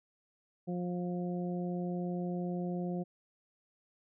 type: harmonic tone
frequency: 177.4 Hz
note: F3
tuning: 27 cents sharp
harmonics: 1 / 2 / 3 / 4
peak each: -34 / -40 / -44 / -46 dBFS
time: 0.67-3.04 s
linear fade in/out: 20 ms
effects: none